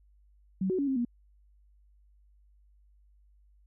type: tone with pitch steps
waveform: sine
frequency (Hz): 189.5 / 371.7 / 281.4 / 266.7 / 239.2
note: F#3 / F#4 / C#4 / C4 / A#3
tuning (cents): +42 / +8 / +26 / +33 / +45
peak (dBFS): -26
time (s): 0.61-1.05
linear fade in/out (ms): 5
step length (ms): 88
effects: added 50 Hz sine -59 dBFS peak until 3.66 s